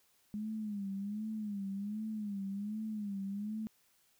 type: tone with vibrato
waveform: sine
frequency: 206.5 Hz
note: G#3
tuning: 10 cents flat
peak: -36 dBFS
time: 0.34-3.67 s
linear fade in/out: 0 ms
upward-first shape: sine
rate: 1.3 Hz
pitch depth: 100 cents each way
effects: white hiss -71 dBFS RMS until 4.19 s